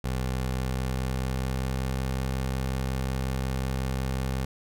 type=tone with pitch glide; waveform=20% pulse; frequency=64.2 to 65.51 Hz; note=C2 to C2; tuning=-32 to +3 cents; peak=-22 dBFS; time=0.04-4.45 s; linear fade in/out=5 ms; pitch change=+35 cents; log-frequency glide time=0.35-2.03 s; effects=none